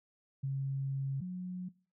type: tone pair in turn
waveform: sine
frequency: 136.2 / 181.81 Hz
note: C#3 / F#3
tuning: -30 / -30 cents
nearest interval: perfect fourth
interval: 500 cents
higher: second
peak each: -32 / -36 dBFS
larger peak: first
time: 0.43-1.21 / 1.21-1.69 s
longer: first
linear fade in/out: 10 ms
effects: noise-tail reverb RT60 0.4 s tail -21 dB re dry